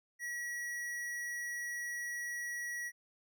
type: tone with tanh clipping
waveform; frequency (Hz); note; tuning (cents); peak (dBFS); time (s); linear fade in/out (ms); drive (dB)
sine; 1923; B6; -47; -39; 0.19-2.92; 50; 18
effects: none